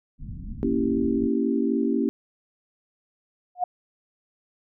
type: low-pass noise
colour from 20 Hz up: pink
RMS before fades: -36 dBFS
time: 0.18-1.29 s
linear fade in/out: 50 ms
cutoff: 250 Hz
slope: 48 dB/octave
type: chord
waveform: sine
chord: A# diminished seventh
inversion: none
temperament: equal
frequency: 233.1 / 277.2 / 329.6 / 392 Hz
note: A#3 / C#4 / E4 / G4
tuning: 0 / 0 / 0 / 0 cents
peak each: -25 / -25 / -28 / -28 dBFS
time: 0.63-2.09 s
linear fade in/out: 0 ms
type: tone with exponential growth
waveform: sine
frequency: 721 Hz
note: F#5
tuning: 45 cents flat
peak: -17 dBFS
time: 3.55-3.64 s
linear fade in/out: 5 ms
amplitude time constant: 19 ms
effects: none